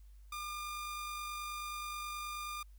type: tone with amplitude modulation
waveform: sawtooth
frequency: 1204 Hz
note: D6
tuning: 43 cents sharp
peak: -35 dBFS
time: 0.32-2.63 s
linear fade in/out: 5 ms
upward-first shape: sine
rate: 49.4 Hz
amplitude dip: 25%
effects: added 50 Hz sine -53 dBFS peak until 2.78 s + white hiss -75 dBFS RMS until 2.78 s